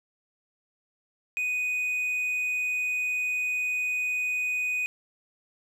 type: tone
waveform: triangle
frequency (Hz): 2489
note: D#7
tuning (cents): 0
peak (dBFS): -24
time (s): 1.37-4.86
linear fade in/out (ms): 0
effects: none